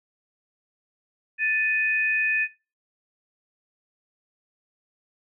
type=tone pair together; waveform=sine; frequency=1760 / 2496 Hz; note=A6 / D#7; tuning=0 / +5 cents; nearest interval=tritone; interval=605 cents; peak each=-24 dBFS; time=1.38-2.48 s; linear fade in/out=50 ms; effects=noise-tail reverb RT60 0.3 s tail -17 dB re dry